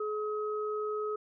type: tone pair together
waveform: sine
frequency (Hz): 424.9 / 1271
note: G#4 / D#6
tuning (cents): +40 / +36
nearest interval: octave + perfect fifth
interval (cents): 1896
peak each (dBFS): -32 / -37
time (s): 0-1.16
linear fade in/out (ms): 5
effects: none